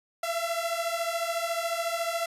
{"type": "beating tone pair", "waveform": "sawtooth", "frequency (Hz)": [667, 681], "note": ["E5", "F5"], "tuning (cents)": [20, -44], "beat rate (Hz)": 14, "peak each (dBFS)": -27, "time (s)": [0.23, 2.26], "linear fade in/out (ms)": 5, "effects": ["resampled to 32000 Hz"]}